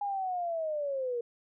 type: linear sweep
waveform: sine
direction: down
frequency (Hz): 823 to 466.2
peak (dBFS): -30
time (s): 0.01-1.21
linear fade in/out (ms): 5
effects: none